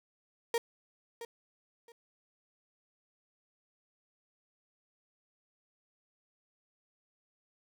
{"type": "tone with echo", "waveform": "35% pulse", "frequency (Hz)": 466.2, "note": "A#4", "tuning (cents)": 0, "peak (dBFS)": -26, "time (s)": [0.54, 0.58], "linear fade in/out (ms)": 2, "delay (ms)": 670, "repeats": 2, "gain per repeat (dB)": -13, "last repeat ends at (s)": 1.92, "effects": []}